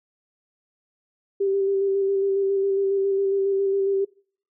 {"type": "tone with vibrato", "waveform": "sine", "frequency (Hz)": 392.2, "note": "G4", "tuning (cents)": 1, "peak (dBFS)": -19, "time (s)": [1.4, 4.05], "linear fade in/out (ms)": 10, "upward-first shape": "square", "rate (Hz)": 7.3, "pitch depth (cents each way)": 17, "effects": ["noise-tail reverb RT60 0.5 s tail -24 dB re dry"]}